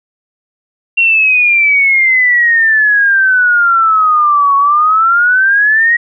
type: exponential two-way sweep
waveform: sine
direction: down then up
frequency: 2754 to 1108.7 to 1909 Hz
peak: -6 dBFS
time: 0.97-5.97 s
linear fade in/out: 10 ms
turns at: 4.56 s
effects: none